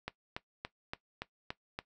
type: click train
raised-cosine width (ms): 0.3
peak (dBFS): -21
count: 7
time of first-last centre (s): 0.08-1.789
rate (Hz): 3.51
effects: noise-tail reverb RT60 0.1 s tail -17 dB re dry